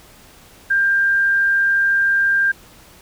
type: tone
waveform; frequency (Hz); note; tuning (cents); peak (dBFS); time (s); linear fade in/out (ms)
sine; 1593; G6; +27; -13; 0.7-2.52; 10
effects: pink hiss -46 dBFS RMS until 3.01 s